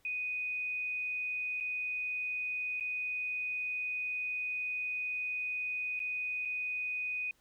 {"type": "tone with dropouts", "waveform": "sine", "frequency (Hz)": 2489, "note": "D#7", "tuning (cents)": 0, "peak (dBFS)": -33, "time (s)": [0.05, 7.31], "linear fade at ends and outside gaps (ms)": 2, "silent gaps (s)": [[1.602, 1.607], [2.799, 2.807], [5.993, 6.001], [6.452, 6.455]], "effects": ["pink hiss -70 dBFS RMS until 7.4 s"]}